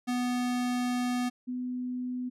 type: tone pair in turn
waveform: square / sine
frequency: 246.9 / 250.1 Hz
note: B3 / B3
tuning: 0 / +22 cents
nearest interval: unison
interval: 22 cents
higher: second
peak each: -28 / -31 dBFS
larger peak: first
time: 0.07-1.3 / 1.47-2.3 s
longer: first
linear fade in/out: 20 ms
effects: low-pass 11000 Hz 12 dB/octave